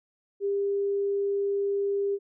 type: tone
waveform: sine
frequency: 400 Hz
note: G4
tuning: 35 cents sharp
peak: -24 dBFS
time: 0.4-2.19 s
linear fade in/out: 50 ms
effects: none